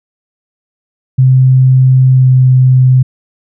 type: tone with pitch glide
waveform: sine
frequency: 130 to 128.8 Hz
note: C3 to C3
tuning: -11 to -27 cents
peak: -3 dBFS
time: 1.18-3.03 s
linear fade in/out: 10 ms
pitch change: -16 cents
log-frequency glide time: 2.11-2.33 s
effects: none